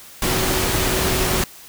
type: tone in noise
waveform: sine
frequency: 374.3 Hz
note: F#4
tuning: 20 cents sharp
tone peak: -26 dBFS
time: 0.27-1.42 s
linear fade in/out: 2 ms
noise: pink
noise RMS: -20 dBFS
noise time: 0.22-1.44 s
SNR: -9 dB
effects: white hiss -42 dBFS RMS until 1.68 s